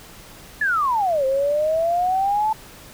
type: exponential two-way sweep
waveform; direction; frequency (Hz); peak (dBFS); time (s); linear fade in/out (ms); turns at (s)
sine; down then up; 1760 to 524 to 883; -17; 0.61-2.53; 5; 1.25
effects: pink hiss -43 dBFS RMS until 2.93 s